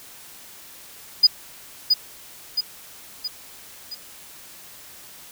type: tone with echo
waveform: triangle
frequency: 4950 Hz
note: D#8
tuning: 10 cents flat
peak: -5 dBFS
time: 1.23-1.27 s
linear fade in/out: 10 ms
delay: 670 ms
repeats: 4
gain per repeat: -6 dB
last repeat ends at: 3.95 s
effects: tanh soft clip ceiling -7 dBFS + white hiss -44 dBFS RMS until 5.31 s